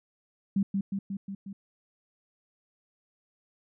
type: tone with echo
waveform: sine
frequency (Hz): 196.6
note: G3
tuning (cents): +5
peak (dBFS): -22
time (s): 0.56-0.63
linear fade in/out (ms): 5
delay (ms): 180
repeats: 5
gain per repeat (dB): -3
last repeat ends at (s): 1.53
effects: none